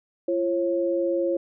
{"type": "tone pair together", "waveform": "sine", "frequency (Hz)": [342.1, 543], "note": ["F4", "C#5"], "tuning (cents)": [-36, -36], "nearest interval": "minor sixth", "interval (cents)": 800, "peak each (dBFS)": -24, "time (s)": [0.28, 1.37], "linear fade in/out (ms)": 5, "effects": []}